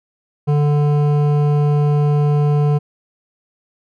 sine tone with hard clipping, 146.83 Hz, D3, in tune, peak -14 dBFS, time 0.47-2.79 s, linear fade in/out 20 ms, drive 12 dB, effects none

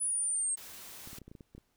sine exponential sweep, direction down, 9956 to 8400 Hz, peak -29 dBFS, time 0-0.56 s, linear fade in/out 20 ms
white noise, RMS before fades -48 dBFS, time 0.57-1.19 s, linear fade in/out 5 ms
clicks, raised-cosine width 3 ms, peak -36 dBFS, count 10, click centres 1.074 / 1.131 / 1.184 / 1.217 / 1.28 / 1.315 / 1.352 / 1.408 / 1.55 / 1.58 s
effects pink hiss -75 dBFS RMS until 1.76 s

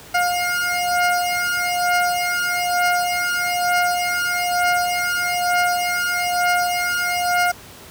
20% pulse beating tone pair, 710 / 711.1 Hz, F5 / F5, +28 / +31 cents, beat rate 1.1 Hz, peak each -16 dBFS, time 0.14-7.52 s, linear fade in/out 10 ms, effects pink hiss -41 dBFS RMS until 7.9 s + high-pass 60 Hz 12 dB/octave

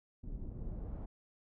brown noise with low-pass filter sweep, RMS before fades -42 dBFS, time 0.23-1.06 s, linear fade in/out 10 ms, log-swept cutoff 280 to 880 Hz, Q 0.79, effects none

